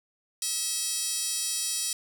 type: tone with high-pass filter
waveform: 10% pulse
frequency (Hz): 645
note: E5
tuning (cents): -38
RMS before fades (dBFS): -30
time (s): 0.42-1.93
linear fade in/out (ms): 2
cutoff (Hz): 6300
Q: 6.7
effects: none